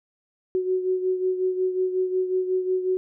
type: beating tone pair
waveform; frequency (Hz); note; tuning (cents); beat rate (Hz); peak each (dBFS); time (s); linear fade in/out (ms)
sine; 370 / 375.5; F#4 / F#4; 0 / +26; 5.5; -22 / -29; 0.55-2.97; 0
effects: none